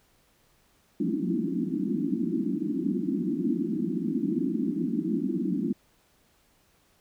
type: band-pass noise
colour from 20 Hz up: white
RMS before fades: -28 dBFS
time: 1-5.73 s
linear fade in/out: 5 ms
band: 170 to 340 Hz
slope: 96 dB/octave
effects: pink hiss -65 dBFS RMS until 7 s